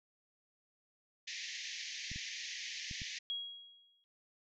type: band-pass noise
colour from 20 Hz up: pink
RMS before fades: -44 dBFS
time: 1.27-3.19 s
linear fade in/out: 10 ms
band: 1800 to 6700 Hz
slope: 96 dB/octave
type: clicks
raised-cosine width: 5 ms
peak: -34 dBFS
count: 4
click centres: 2.116 / 2.16 / 2.912 / 3.018 s
type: tone with exponential decay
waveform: sine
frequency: 3300 Hz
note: G#7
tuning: 12 cents flat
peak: -34 dBFS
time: 3.3-4.04 s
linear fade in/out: 0 ms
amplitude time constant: 160 ms
effects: none